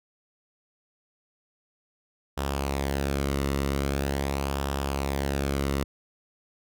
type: tone with flanger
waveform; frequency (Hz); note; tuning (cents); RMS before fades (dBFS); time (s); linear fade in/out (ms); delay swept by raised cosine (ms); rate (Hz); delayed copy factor
sawtooth; 69.3; C#2; 0; -28; 2.37-5.84; 10; 0.46 to 1.25; 0.43; -0.5
effects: none